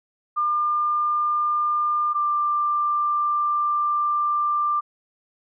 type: tone pair in turn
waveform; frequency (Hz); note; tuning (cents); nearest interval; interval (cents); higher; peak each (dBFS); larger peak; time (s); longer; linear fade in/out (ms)
sine; 1200 / 1186.2; D6 / D6; +37 / +17; unison; 20; first; -19; neither; 0.36-2.14 / 2.14-4.81; second; 20
effects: none